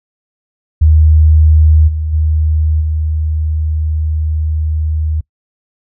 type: tone with level steps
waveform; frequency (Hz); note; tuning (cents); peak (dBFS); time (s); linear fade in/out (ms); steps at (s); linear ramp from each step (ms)
sine; 77.78; D#2; 0; -4 / -14 / -9 / -12; 0.81-5.21; 10; 1.87 / 2.12 / 2.8; 20
effects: noise-tail reverb RT60 0.1 s tail -23 dB re dry